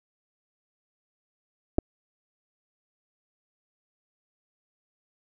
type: clicks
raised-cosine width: 2 ms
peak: -10 dBFS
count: 2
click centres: 1.784 / 1.787 s
effects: none